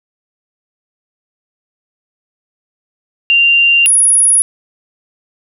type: tone pair in turn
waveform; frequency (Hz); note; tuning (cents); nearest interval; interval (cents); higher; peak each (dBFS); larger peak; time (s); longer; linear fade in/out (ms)
sine; 2779 / 10360; F7 / E9; -9 / -31; octave + major seventh; 2278; second; -6; neither; 3.3-3.86 / 3.86-4.42; neither; 0
effects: none